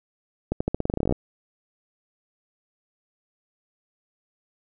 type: accelerating click train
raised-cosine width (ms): 2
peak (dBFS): -10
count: 16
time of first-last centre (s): 0.52-1.124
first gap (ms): 85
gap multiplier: 0.88
effects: none